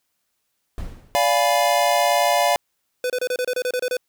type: noise with exponential decay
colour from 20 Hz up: brown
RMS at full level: -28 dBFS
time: 0.78-1.34 s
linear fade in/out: 1 ms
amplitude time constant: 120 ms
type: chord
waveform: square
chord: D diminished seventh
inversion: none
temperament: equal with one note detuned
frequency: 580.9 / 698.5 / 830.6 / 987.8 Hz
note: D5 / F5 / Ab5 / Cb6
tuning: -19 / 0 / 0 / 0 cents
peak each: -22 / -20 / -25 / -25 dBFS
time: 1.15-2.56 s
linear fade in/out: 0 ms
type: tone bursts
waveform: square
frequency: 500 Hz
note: B4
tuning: 21 cents sharp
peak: -21 dBFS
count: 11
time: 3.04-3.969 s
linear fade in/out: 2 ms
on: 59 ms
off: 28 ms
effects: white hiss -73 dBFS RMS until 4.08 s